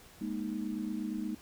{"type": "chord", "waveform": "sine", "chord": "Ab suspended second", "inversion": "none", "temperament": "equal with one note detuned", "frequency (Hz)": [207.7, 236.2, 311.1], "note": ["Ab3", "Bb3", "Eb4"], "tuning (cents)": [0, 23, 0], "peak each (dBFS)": [-37, -38, -38], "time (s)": [0.21, 1.35], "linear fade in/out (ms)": 5, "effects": ["pink hiss -56 dBFS RMS until 1.41 s"]}